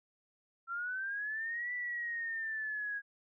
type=linear two-way sweep; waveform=sine; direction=up then down; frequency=1352 to 1975.5 to 1641 Hz; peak=-35 dBFS; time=0.67-3.02 s; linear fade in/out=50 ms; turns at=1.73 s; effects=none